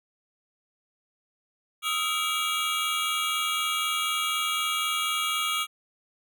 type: tone cluster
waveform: square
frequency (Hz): 1259 / 1343 / 2308 / 2827 / 3315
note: D#6 / E6 / D7 / F7 / G#7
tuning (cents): +20 / +32 / -31 / +20 / -4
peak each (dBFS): -31 / -37 / -32 / -34 / -32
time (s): 1.82-5.67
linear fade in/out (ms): 50
effects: none